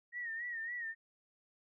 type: tone with vibrato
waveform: sine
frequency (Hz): 1873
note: A#6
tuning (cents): +8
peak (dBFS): -38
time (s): 0.12-0.95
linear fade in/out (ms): 50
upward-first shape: sine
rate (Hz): 3.6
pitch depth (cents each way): 78
effects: none

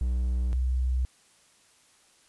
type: tone pair in turn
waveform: triangle / sine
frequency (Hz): 61.74 / 63.4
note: B1 / B1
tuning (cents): 0 / +46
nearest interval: unison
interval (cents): 46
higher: second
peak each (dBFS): -22 / -23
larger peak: first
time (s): 0.01-0.53 / 0.53-1.05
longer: neither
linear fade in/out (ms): 0
effects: white hiss -61 dBFS RMS until 2.28 s + resampled to 24000 Hz

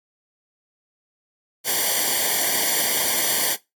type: noise with comb filter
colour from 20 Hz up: white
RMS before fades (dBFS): -21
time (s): 1.64-3.57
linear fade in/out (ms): 50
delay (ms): 0.76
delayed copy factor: -0.95
effects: noise-tail reverb RT60 0.2 s tail -19 dB re dry + AAC 64 kbps

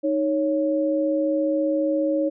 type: tone pair together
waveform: sine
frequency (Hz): 310.9 / 554.4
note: D#4 / C#5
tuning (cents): -1 / 0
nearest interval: minor seventh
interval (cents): 1001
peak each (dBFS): -22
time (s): 0.03-2.3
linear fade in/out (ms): 20
effects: none

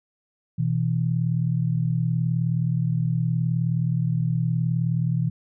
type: tone pair together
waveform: sine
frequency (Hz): 123.47 / 162.64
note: B2 / E3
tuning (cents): 0 / -23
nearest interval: perfect fourth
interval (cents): 477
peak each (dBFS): -23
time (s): 0.58-5.3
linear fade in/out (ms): 10
effects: none

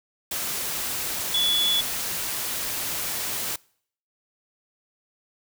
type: tone in noise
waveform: sine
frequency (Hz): 3423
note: A7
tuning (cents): -48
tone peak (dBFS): -20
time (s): 1.34-1.81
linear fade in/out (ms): 5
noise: white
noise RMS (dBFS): -29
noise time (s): 0.31-3.56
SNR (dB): +6
effects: noise-tail reverb RT60 0.6 s tail -25 dB re dry

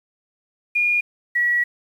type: tone pair in turn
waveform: sine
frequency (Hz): 2430 / 1928.7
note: D#7 / B6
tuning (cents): -42 / -42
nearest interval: major third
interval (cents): 400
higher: first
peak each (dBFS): -16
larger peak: neither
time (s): 0.75-1.01 / 1.35-1.64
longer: second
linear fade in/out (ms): 10
effects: 8-bit

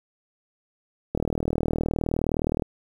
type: click train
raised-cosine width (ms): 2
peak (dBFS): -11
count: 59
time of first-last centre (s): 1.15-2.622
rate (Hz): 39.4
effects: 8-bit

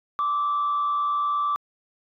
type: tone with frequency modulation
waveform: sine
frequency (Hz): 1165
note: D6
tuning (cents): -14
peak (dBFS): -20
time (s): 0.19-1.56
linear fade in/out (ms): 0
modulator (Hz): 101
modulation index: 0.43
effects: tanh soft clip ceiling -18 dBFS

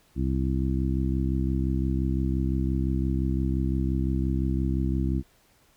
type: harmonic tone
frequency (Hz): 65.8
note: C2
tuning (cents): +10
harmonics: 1 / 2 / 3 / 4 / 5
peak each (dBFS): -26 / -29 / -31 / -32 / -33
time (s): 0.15-5.23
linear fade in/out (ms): 50
effects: pink hiss -62 dBFS RMS until 5.76 s

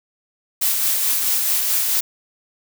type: noise with tremolo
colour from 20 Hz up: blue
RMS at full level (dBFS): -18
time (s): 0.61-2.01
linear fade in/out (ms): 10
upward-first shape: sine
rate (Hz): 4.6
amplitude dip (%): 30
effects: none

